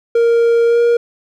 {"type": "tone with pitch glide", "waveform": "triangle", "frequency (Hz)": [466.2, 472.2], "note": ["A#4", "A#4"], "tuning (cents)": [0, 22], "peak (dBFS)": -7, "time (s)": [0.15, 0.97], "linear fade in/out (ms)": 5, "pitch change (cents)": 22, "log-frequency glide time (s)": [0.66, 0.8], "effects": []}